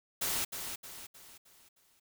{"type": "noise with echo", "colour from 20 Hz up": "white", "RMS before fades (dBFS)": -33, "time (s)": [0.21, 0.45], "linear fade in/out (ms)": 10, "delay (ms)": 310, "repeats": 5, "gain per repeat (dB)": -7, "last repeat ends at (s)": 2, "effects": []}